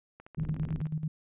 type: clicks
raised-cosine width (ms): 0.5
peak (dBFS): -34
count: 12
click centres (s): 0.2 / 0.265 / 0.347 / 0.398 / 0.451 / 0.494 / 0.565 / 0.633 / 0.688 / 0.727 / 0.804 / 0.856
type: low-pass noise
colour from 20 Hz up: pink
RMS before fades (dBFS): -39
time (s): 0.37-0.82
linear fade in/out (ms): 10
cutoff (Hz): 280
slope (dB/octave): 24
type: tone with tremolo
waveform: sine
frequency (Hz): 155.56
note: D#3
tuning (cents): 0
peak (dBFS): -28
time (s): 0.38-1.08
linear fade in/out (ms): 5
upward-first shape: square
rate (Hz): 9.2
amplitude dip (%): 70
effects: resampled to 8000 Hz